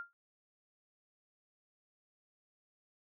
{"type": "tone with exponential decay", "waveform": "sine", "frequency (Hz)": 1396.9, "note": "F6", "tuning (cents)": 0, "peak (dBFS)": -37, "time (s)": [0, 0.13], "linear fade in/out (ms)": 0, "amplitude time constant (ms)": 27, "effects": []}